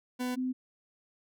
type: tone pair in turn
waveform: 40% pulse / sine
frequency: 250 / 255.8 Hz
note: B3 / C4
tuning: +21 / -39 cents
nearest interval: unison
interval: 40 cents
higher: second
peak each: -30 / -29 dBFS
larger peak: second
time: 0.19-0.36 / 0.36-0.53 s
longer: neither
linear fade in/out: 20 ms
effects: none